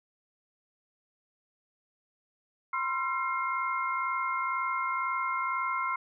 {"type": "tone cluster", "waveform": "sine", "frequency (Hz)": [992, 1054, 1359, 2128], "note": ["B5", "C6", "F6", "C7"], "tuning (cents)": [7, 12, -48, 29], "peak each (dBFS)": [-40, -31, -33, -35], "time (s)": [2.73, 5.96], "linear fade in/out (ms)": 5, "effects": []}